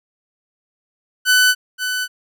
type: tone with echo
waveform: sawtooth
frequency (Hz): 1500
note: F#6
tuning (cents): +23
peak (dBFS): -7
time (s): 1.25-1.55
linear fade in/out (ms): 50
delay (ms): 530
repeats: 1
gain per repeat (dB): -9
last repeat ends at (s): 2.08
effects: none